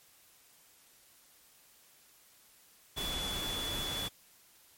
sine tone in noise, 3431 Hz, A7, 44 cents flat, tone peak -36 dBFS, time 2.96-4.09 s, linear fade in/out 20 ms, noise pink, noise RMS -39 dBFS, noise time 2.96-4.09 s, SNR 0 dB, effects white hiss -62 dBFS RMS until 4.77 s + MP3 64 kbps

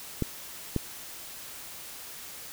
clicks, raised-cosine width 3 ms, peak -13 dBFS, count 2, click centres 0.223 / 0.763 s, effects white hiss -43 dBFS RMS until 2.52 s

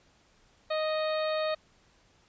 harmonic tone, 622.3 Hz, D#5, in tune, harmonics 1 / 2 / 3 / 4 / 5 / 6 / 7, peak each -28 / -36 / -41 / -42 / -49 / -41 / -43 dBFS, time 0.7-1.55 s, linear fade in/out 10 ms, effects pink hiss -64 dBFS RMS until 2.28 s + resampled to 16000 Hz

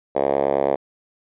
5% pulse tone with band-pass filter, 69.3 Hz, C#2, in tune, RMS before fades -20 dBFS, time 0.15-0.76 s, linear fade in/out 10 ms, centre 560 Hz, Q 2.2, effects resampled to 8000 Hz

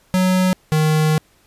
square tone pair in turn, 185 / 155.12 Hz, F#3 / D#3, 0 / -5 cents, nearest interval minor third, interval 305 cents, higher first, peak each -14 dBFS, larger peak neither, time 0.14-0.53 / 0.72-1.18 s, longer second, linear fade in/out 0 ms, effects pink hiss -56 dBFS RMS until 1.46 s + resampled to 32000 Hz

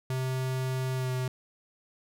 square tone with pitch glide, 130 to 128.14 Hz, C3 to C3, -11 to -36 cents, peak -29 dBFS, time 0.1-1.28 s, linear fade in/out 2 ms, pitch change -25 cents, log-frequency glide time 0.95-1.11 s, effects none

